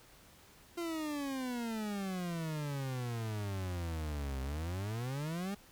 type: exponential two-way sweep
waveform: 40% pulse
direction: down then up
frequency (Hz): 347.5 to 65.41 to 206.2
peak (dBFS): -35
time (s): 0.77-5.55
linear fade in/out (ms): 10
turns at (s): 4.41
effects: pink hiss -60 dBFS RMS until 5.71 s